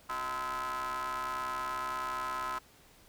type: ring-modulated tone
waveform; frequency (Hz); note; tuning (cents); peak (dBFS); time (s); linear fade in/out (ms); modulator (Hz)
40% pulse; 132.3; C3; +20; -30; 0.09-2.59; 10; 1160
effects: pink hiss -60 dBFS RMS until 3.08 s